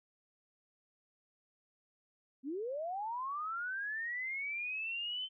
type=linear sweep; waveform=sine; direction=up; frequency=246.9 to 3090 Hz; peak=-36 dBFS; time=2.43-5.29 s; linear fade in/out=50 ms; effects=none